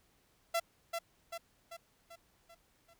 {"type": "tone with echo", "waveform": "sawtooth", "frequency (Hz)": 674, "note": "E5", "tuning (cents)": 38, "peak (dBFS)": -26, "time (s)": [0.54, 0.6], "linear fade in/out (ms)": 10, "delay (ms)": 390, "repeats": 6, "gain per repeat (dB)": -5, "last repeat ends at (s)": 2.94, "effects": ["pink hiss -71 dBFS RMS until 2.99 s"]}